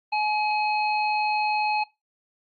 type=harmonic tone; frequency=847 Hz; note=G#5; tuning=34 cents sharp; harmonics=1 / 3 / 5; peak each=-23 / -28 / -35 dBFS; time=0.12-1.84 s; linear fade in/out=10 ms; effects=noise-tail reverb RT60 0.2 s tail -19 dB re dry + Opus 32 kbps